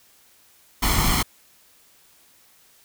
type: noise with comb filter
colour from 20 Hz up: pink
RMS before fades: -20 dBFS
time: 0.82-1.23 s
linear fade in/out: 10 ms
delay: 0.94 ms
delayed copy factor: +0.7
effects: white hiss -56 dBFS RMS until 2.84 s